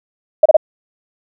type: tone bursts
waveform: sine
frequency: 622.3 Hz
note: D#5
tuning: in tune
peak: -3 dBFS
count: 3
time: 0.43-0.568 s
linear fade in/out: 5 ms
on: 26 ms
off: 30 ms
effects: none